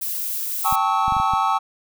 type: noise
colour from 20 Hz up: violet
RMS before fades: -26 dBFS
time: 0.01-0.76 s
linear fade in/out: 10 ms
type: chord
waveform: triangle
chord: A dominant seventh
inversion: third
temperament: equal with one note detuned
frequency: 784 / 880 / 1108.7 / 1292.9 Hz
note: G5 / A5 / C#6 / E6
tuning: 0 / 0 / 0 / -34 cents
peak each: -21 dBFS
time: 0.64-1.59 s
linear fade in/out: 20 ms
type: clicks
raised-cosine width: 5 ms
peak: -19 dBFS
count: 6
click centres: 0.726 / 1.081 / 1.123 / 1.167 / 1.2 / 1.336 s
effects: none